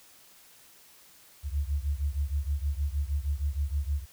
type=beating tone pair; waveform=sine; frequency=69.3 / 75.7 Hz; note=C#2 / D#2; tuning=0 / -47 cents; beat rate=6.4 Hz; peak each=-29 / -31 dBFS; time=1.43-4.06 s; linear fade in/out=50 ms; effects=white hiss -56 dBFS RMS until 4.12 s